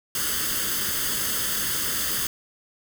white noise with comb filter, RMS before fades -26 dBFS, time 0.15-2.27 s, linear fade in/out 2 ms, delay 0.62 ms, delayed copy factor +0.7, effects none

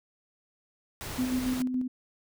pink noise, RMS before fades -38 dBFS, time 1.01-1.62 s, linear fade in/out 0 ms
sine tone with tremolo, 253.9 Hz, B3, 48 cents sharp, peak -25 dBFS, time 1.18-1.88 s, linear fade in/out 10 ms, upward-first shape square, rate 7.1 Hz, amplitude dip 40%
effects none

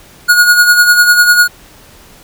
square tone with tremolo, 1445 Hz, F#6, 41 cents flat, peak -3 dBFS, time 0.28-1.48 s, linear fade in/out 20 ms, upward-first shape sine, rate 10 Hz, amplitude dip 55%, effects pink hiss -40 dBFS RMS until 2.23 s

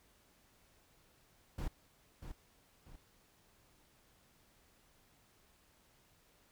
brown noise with echo, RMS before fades -38 dBFS, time 1.58-1.68 s, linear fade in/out 5 ms, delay 640 ms, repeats 2, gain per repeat -8 dB, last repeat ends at 2.96 s, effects pink hiss -69 dBFS RMS until 6.51 s

